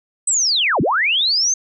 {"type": "linear two-way sweep", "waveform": "sine", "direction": "down then up", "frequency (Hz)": [8280, 110, 6410], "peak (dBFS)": -14, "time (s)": [0.27, 1.54], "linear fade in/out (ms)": 5, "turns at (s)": 0.81, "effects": []}